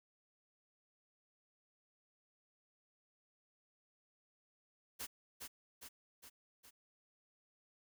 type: noise with echo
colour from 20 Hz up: white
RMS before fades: -44 dBFS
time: 4.99-5.07 s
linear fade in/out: 20 ms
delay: 410 ms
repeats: 4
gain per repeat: -4 dB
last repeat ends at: 6.71 s
effects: none